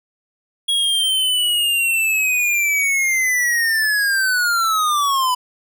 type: linear sweep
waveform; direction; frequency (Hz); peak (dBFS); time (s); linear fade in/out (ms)
square; down; 3322 to 987.8; -16; 0.68-5.35; 10
effects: none